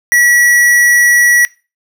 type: tone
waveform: square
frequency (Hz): 1934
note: B6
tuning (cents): -37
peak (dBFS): -7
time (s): 0.12-1.45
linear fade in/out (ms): 0
effects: noise-tail reverb RT60 0.3 s tail -21 dB re dry